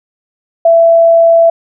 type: tone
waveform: sine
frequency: 667 Hz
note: E5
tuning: 20 cents sharp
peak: -3 dBFS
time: 0.65-1.5 s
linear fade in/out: 5 ms
effects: none